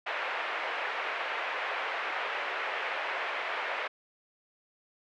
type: band-pass noise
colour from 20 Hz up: white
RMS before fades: -34 dBFS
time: 0.06-3.88 s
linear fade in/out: 10 ms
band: 480 to 2400 Hz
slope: 24 dB/octave
effects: none